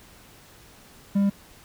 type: tone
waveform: triangle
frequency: 199.5 Hz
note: G3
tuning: 31 cents sharp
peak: -16 dBFS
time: 1.15-1.3 s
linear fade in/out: 10 ms
effects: pink hiss -51 dBFS RMS until 1.64 s